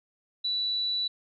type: tone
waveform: sine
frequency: 3951 Hz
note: B7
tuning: in tune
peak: -26 dBFS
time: 0.44-1.08 s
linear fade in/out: 10 ms
effects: none